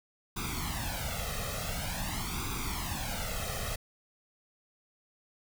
pink noise with flanger, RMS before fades -35 dBFS, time 0.36-3.76 s, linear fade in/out 10 ms, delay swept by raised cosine 0.82 to 1.59 ms, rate 0.47 Hz, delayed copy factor +0.85, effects none

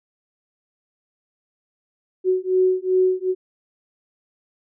sine beating tone pair, 370 / 372.6 Hz, F#4 / F#4, 0 / +12 cents, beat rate 2.6 Hz, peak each -19 dBFS, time 2.24-3.35 s, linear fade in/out 50 ms, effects none

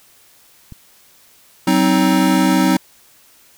click, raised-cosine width 5 ms, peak -22 dBFS, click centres 0.723 s
square chord, C diminished, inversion second, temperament just, 188.37 / 261.6 / 314 Hz, Gb3 / C4 / Eb4, +31 / 0 / +16 cents, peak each -17 dBFS, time 1.67-2.77 s, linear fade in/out 5 ms
effects white hiss -50 dBFS RMS until 3.57 s

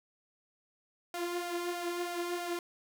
sawtooth tone with flanger, 349.1 Hz, F4, 1 cent flat, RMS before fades -36 dBFS, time 1.14-2.59 s, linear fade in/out 2 ms, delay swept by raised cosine 1.3 to 3.8 ms, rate 3.1 Hz, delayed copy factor +0.55, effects none

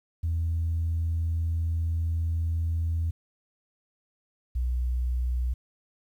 sine tone pair in turn, 82.6 / 61.88 Hz, E2 / B1, +4 / +4 cents, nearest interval perfect fourth, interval 500 cents, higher first, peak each -23 dBFS, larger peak neither, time 0.23-3.11 / 4.55-5.54 s, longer first, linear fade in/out 10 ms, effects tanh soft clip ceiling -21 dBFS + 10-bit

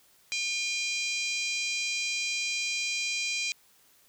harmonic tone with a mistuned harmonic, 804 Hz, G5, 44 cents sharp, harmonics 3 / 4 / 5 / 6 / 7 / 8 / 9 / 10, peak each -31 / -39 / -37 / -38 / -39 / -40 / -41 / -47 dBFS, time 0.32-3.52 s, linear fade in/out 0 ms, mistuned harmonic 4, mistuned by -22 cents, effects white hiss -62 dBFS RMS until 4.08 s

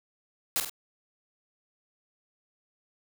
white noise with echo, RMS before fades -27 dBFS, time 0.56-0.6 s, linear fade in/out 0 ms, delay 48 ms, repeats 2, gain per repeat -6 dB, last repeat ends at 0.696 s, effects none

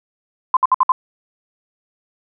sine tone bursts, 1030 Hz, C6, 28 cents flat, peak -9 dBFS, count 5, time 0.54-0.92 s, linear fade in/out 2 ms, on 28 ms, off 60 ms, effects none

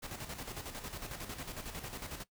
pink noise with tremolo, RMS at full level -42 dBFS, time 0.02-2.24 s, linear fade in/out 20 ms, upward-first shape square, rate 11 Hz, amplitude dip 55%, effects noise-tail reverb RT60 0.1 s tail -18 dB re dry

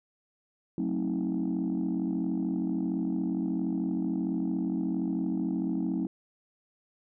sine chord, F# diminished seventh, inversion none, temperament just, 185 / 222 / 266.4 / 319.7 Hz, F#3 / A3 / C4 / Eb4, 0 / +16 / +31 / +47 cents, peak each -31 / -33 / -31 / -31 dBFS, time 0.78-6.07 s, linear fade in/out 2 ms, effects tanh soft clip ceiling -22 dBFS

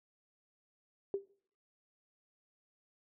sine tone with exponential decay, 395.4 Hz, G4, 15 cents sharp, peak -28 dBFS, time 1.14-1.26 s, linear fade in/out 1 ms, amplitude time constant 24 ms, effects noise-tail reverb RT60 0.6 s tail -23 dB re dry

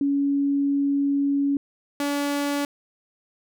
sine / sawtooth tone pair in turn, 281 / 286.1 Hz, C#4 / D4, +24 / -45 cents, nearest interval unison, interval 31 cents, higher second, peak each -19 dBFS, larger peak neither, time 0.01-1.57 / 2-2.65 s, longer first, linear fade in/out 2 ms, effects none

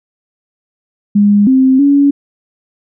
sine tone with pitch steps, 204.6 / 262.2 / 282.5 Hz, G#3 / C4 / C#4, -26 / +4 / +33 cents, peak -5 dBFS, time 1.15-2.11 s, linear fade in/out 10 ms, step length 320 ms, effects none

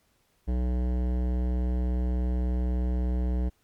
sine tone with hard clipping, 61.74 Hz, B1, in tune, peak -26 dBFS, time 0.47-3.5 s, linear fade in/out 20 ms, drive 16 dB, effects pink hiss -69 dBFS RMS until 3.63 s + MP3 96 kbps

